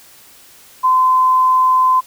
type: tone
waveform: sine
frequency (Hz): 1027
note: C6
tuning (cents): -33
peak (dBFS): -9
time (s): 0.83-2.01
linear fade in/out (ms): 20
effects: white hiss -44 dBFS RMS until 2.06 s